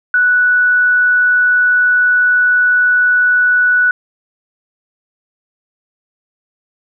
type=tone; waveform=sine; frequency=1478 Hz; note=F#6; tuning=2 cents flat; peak=-8 dBFS; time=0.14-3.91 s; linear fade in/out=2 ms; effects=none